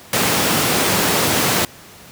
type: high-pass noise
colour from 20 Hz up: pink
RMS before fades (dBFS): -17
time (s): 0.13-1.65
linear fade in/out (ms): 2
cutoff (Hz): 130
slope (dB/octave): 12
effects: pink hiss -41 dBFS RMS until 2.11 s + high-pass 80 Hz 12 dB/octave